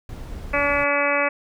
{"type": "noise", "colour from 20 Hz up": "brown", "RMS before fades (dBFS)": -34, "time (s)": [0.09, 0.84], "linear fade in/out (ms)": 2}
{"type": "harmonic tone", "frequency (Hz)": 286.1, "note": "D4", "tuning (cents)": -45, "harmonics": [1, 2, 3, 4, 5, 6, 7, 8, 9], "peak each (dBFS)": [-31, -23, -30, -26, -28, -29, -26, -26, -28], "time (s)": [0.53, 1.29], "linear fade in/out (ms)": 10}
{"effects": []}